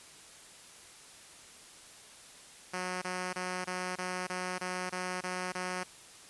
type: tone bursts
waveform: 5% pulse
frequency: 182.5 Hz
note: F#3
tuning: 24 cents flat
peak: -23 dBFS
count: 10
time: 2.73-5.837 s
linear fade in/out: 10 ms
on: 290 ms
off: 23 ms
effects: white hiss -53 dBFS RMS until 6.29 s + resampled to 24000 Hz